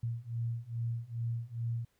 sine beating tone pair, 115.4 / 117.8 Hz, A#2 / A#2, -17 / +19 cents, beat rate 2.4 Hz, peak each -37 / -36 dBFS, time 0.03-1.85 s, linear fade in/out 5 ms, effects pink hiss -75 dBFS RMS until 1.99 s

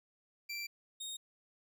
25% pulse tone pair in turn, 2349 / 3714 Hz, D7 / A#7, 0 / -7 cents, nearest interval minor sixth, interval 793 cents, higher second, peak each -35 / -37 dBFS, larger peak first, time 0.49-0.67 / 1-1.17 s, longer first, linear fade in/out 10 ms, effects none

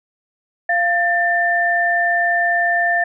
sine tone pair together, 692 / 1785.5 Hz, F5 / A6, -16 / +25 cents, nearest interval octave + major third, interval 1641 cents, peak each -18 / -16 dBFS, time 0.69-3.04 s, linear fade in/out 5 ms, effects none

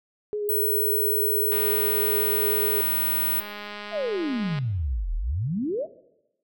sine tone with vibrato, 416.5 Hz, G#4, 5 cents sharp, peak -25 dBFS, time 0.33-2.81 s, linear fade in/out 0 ms, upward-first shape sine, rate 6.4 Hz, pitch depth 18 cents each way
sine tone, 15950 Hz, B9, 16 cents sharp, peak -22 dBFS, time 0.49-3.4 s, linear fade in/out 0 ms
click train, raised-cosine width 0.3 ms, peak -21 dBFS, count 636, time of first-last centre 1.52-4.588 s, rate 207 Hz
sine exponential two-way sweep, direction down then up, 698 to 36.71 to 698 Hz, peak -24 dBFS, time 3.91-5.87 s, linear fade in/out 50 ms, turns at 5.15 s
effects noise-tail reverb RT60 0.9 s tail -17 dB re dry

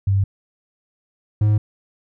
sine / triangle tone pair in turn, 98 / 105.84 Hz, G2 / G#2, 0 / +33 cents, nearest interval minor second, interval 133 cents, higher second, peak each -14 / -11 dBFS, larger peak second, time 0.07-0.24 / 1.41-1.58 s, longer neither, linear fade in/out 5 ms, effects none

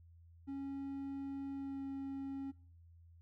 triangle tone with pitch glide, 275.1 to 272.7 Hz, C#4 to C#4, -13 to -28 cents, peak -38 dBFS, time 0.47-2.52 s, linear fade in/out 20 ms, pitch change -15 cents, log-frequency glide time 1.55-1.84 s, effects noise-tail reverb RT60 0.5 s tail -22 dB re dry + added 84 Hz sine -58 dBFS peak until 3.21 s

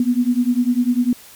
sine beating tone pair, 240 / 250 Hz, B3 / B3, -49 / +21 cents, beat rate 10 Hz, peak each -17 dBFS, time 0-1.13 s, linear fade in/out 2 ms, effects white hiss -43 dBFS RMS until 1.35 s + MP3 96 kbps

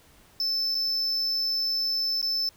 triangle tone with dropouts, 5274 Hz, E8, in tune, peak -23 dBFS, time 0.4-2.49 s, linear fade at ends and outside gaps 1 ms, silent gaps 0.746-0.751 / 2.215-2.227 s, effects pink hiss -57 dBFS RMS until 2.56 s

